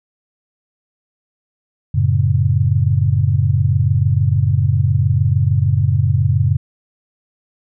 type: chord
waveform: sine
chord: F# minor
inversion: none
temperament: equal with one note detuned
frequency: 92.5 / 111.73 / 138.59 Hz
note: F#2 / A2 / C#3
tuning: 0 / +27 / 0 cents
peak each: -16 dBFS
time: 1.94-6.57 s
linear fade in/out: 10 ms
effects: none